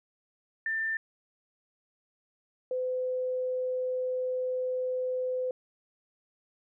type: tone pair in turn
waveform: sine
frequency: 1787 / 508.3 Hz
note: A6 / B4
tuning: +26 / +50 cents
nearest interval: octave + minor seventh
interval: 2176 cents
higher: first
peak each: -28 dBFS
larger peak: neither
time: 0.66-0.97 / 2.71-5.51 s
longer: second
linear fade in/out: 2 ms
effects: none